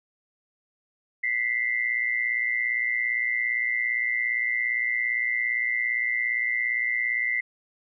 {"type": "tone pair together", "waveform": "sine", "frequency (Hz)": [1975.5, 2093], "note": ["B6", "C7"], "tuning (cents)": [0, 0], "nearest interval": "minor second", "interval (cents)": 100, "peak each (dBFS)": [-26, -26], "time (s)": [1.23, 7.41], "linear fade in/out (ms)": 10, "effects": []}